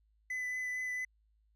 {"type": "tone with vibrato", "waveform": "triangle", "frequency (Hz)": 2005, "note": "B6", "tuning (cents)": 26, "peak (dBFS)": -33, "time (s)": [0.3, 1.05], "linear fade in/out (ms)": 5, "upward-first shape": "triangle", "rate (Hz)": 4.4, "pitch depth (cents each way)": 13, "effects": ["added 53 Hz sine -68 dBFS peak until 1.55 s"]}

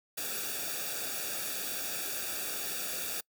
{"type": "noise with comb filter", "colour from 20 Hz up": "white", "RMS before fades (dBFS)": -36, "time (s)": [0.17, 3.21], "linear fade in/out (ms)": 10, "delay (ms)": 0.97, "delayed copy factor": -0.8, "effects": ["noise-tail reverb RT60 0.1 s tail -25 dB re dry"]}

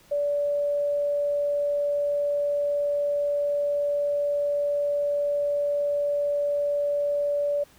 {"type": "tone", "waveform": "sine", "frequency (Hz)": 578, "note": "D5", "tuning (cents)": -28, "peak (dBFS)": -22, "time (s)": [0.11, 7.64], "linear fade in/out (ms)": 10, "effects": ["pink hiss -56 dBFS RMS until 7.78 s"]}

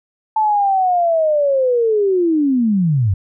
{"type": "linear sweep", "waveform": "sine", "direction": "down", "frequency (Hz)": [880, 88.4], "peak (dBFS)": -12, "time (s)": [0.36, 3.14], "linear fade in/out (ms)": 5, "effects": []}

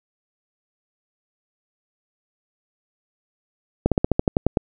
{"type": "slowing click train", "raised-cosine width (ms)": 2, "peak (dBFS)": -3, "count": 10, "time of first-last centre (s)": [3.86, 4.572], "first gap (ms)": 57, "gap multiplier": 1.08, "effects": []}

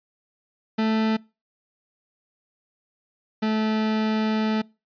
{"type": "tone pair in turn", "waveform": "40% pulse", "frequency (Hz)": [220, 217.6], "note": ["A3", "A3"], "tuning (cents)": [0, -19], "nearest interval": "unison", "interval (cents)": 19, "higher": "first", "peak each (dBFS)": [-19, -20], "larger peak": "first", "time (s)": [[0.78, 1.17], [3.42, 4.62]], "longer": "second", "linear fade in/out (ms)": 10, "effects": ["noise-tail reverb RT60 0.3 s tail -25 dB re dry", "resampled to 11025 Hz"]}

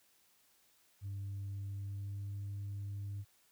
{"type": "tone with pitch glide", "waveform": "sine", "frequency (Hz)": [99, 100.44], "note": ["G2", "G2"], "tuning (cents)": [18, 43], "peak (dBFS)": -37, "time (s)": [1.01, 3.25], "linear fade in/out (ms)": 50, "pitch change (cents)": 25, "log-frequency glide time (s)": [1.5, 2.52], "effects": ["tanh soft clip ceiling -37 dBFS", "white hiss -70 dBFS RMS until 3.51 s"]}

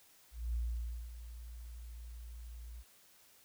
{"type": "tone with ADSR envelope", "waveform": "sine", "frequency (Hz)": 58.27, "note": "A#1", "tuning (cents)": 0, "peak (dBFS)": -32, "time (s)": [0.31, 2.84], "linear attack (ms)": 230, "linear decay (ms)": 560, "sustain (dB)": -13, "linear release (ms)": 45, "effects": ["white hiss -64 dBFS RMS until 3.44 s"]}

